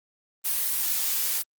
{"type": "noise", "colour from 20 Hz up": "blue", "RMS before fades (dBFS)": -26, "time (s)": [0.44, 1.43], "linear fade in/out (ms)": 20, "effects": ["Opus 32 kbps"]}